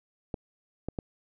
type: clicks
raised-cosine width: 2 ms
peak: -19 dBFS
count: 3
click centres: 0.342 / 0.886 / 0.988 s
effects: none